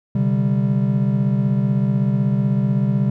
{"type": "chord", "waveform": "triangle", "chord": "C suspended second", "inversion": "none", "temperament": "equal", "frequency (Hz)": [130.81, 146.83, 196], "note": ["C3", "D3", "G3"], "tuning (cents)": [0, 0, 0], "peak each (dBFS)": [-17, -21, -17], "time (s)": [0.15, 3.1], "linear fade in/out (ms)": 5, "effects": []}